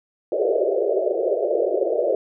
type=band-pass noise; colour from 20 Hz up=pink; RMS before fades=-21 dBFS; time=0.32-2.15 s; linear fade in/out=2 ms; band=360 to 660 Hz; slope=96 dB/octave; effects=none